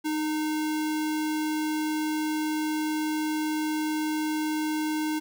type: tone with sample-and-hold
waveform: sine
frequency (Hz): 309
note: D#4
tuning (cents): -12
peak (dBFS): -25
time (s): 0.04-5.2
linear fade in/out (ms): 20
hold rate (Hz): 1225
effects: none